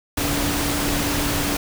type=tone in noise; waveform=sine; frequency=288.2 Hz; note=D4; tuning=33 cents flat; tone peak=-26 dBFS; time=0.17-1.57 s; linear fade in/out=5 ms; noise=pink; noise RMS=-23 dBFS; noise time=0.17-1.57 s; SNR=-6 dB; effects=none